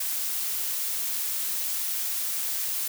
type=noise; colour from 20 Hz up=blue; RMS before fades=-29 dBFS; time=0-2.88 s; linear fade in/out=5 ms; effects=none